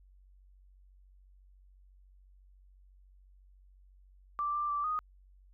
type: tone with pitch steps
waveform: sine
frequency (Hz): 1173 / 1182 / 1167 / 1241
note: D6 / D6 / D6 / D#6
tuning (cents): -2 / +11 / -11 / -5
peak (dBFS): -30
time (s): 4.39-4.99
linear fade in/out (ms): 0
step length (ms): 150
effects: added 47 Hz sine -57 dBFS peak until 5.53 s